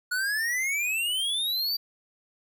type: exponential sweep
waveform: square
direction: up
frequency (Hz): 1448 to 4699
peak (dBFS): -26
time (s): 0.11-1.77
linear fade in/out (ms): 10
effects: 11-bit